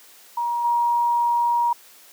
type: tone with level steps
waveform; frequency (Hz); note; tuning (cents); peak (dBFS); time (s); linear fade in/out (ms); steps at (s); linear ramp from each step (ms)
sine; 949; A#5; +31; -21 / -17; 0.37-1.73; 5; 0.64; 10
effects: white hiss -49 dBFS RMS until 2.12 s + high-pass 300 Hz 12 dB/octave